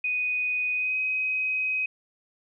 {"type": "tone with pitch glide", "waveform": "sine", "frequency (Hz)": [2489, 2524], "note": ["D#7", "D#7"], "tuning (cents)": [0, 24], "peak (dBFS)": -24, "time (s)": [0.04, 1.86], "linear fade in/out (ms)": 5, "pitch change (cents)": 24, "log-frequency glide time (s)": [0.74, 0.97], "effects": []}